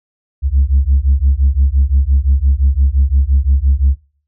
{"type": "beating tone pair", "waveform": "sine", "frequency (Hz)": [65.6, 71.4], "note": ["C2", "D2"], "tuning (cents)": [5, -48], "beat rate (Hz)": 5.8, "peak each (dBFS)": -11, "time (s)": [0.42, 3.97], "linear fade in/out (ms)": 50, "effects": ["noise-tail reverb RT60 0.5 s tail -22 dB re dry", "tanh soft clip ceiling -4 dBFS"]}